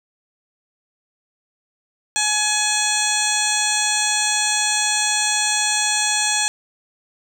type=harmonic tone; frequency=844 Hz; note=G#5; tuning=28 cents sharp; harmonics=1 / 2 / 3 / 4 / 5 / 7 / 8 / 9 / 10; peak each=-26 / -26 / -26 / -26 / -26 / -26 / -26 / -26 / -26 dBFS; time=2.16-6.48 s; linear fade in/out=0 ms; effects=7-bit